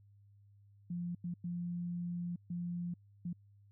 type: tone bursts at uneven times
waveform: sine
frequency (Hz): 174.3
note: F3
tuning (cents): -3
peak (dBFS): -36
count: 5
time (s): 0.9-1.15 / 1.24-1.34 / 1.44-2.36 / 2.5-2.94 / 3.25-3.33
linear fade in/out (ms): 5
effects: added 101 Hz sine -60 dBFS peak until 3.71 s